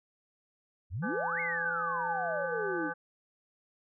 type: exponential two-way sweep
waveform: sine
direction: up then down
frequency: 73.8 to 2200 to 287.3 Hz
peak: -32 dBFS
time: 0.9-2.91 s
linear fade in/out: 50 ms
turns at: 1.4 s
type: harmonic tone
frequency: 168.7 Hz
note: E3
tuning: 40 cents sharp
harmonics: 1 / 3 / 5 / 7 / 9 / 10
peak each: -48 / -40 / -40 / -42 / -36 / -47 dBFS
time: 1.02-2.94 s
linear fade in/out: 20 ms
effects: none